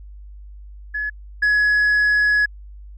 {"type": "tone pair in turn", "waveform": "sine", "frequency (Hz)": [1700, 1685.3], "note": ["G#6", "G#6"], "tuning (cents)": [40, 25], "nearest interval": "unison", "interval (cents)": 15, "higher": "first", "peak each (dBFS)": [-21, -11], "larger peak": "second", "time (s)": [[0.94, 1.1], [1.42, 2.46]], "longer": "second", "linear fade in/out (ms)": 10, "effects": ["tanh soft clip ceiling -13 dBFS", "added 50 Hz sine -36 dBFS peak until 2.97 s"]}